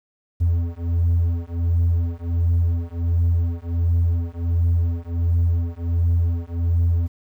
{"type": "beating tone pair", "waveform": "triangle", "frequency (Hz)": [84.4, 85.8], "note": ["E2", "F2"], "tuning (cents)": [41, -30], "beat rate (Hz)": 1.4, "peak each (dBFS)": -18, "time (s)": [0.4, 7.08], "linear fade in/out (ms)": 20, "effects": ["tanh soft clip ceiling -9 dBFS", "9-bit"]}